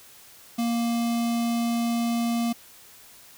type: tone with notch filter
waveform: square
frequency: 234 Hz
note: A#3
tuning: 7 cents sharp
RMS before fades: -25 dBFS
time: 0.58-2.53 s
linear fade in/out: 10 ms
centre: 1600 Hz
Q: 1.8
effects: white hiss -50 dBFS RMS until 3.37 s